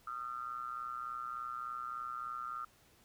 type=ring-modulated tone; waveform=triangle; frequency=61.7 Hz; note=B1; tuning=1 cent flat; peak=-34 dBFS; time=0.07-2.65 s; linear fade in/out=5 ms; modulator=1290 Hz; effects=pink hiss -66 dBFS RMS until 3.04 s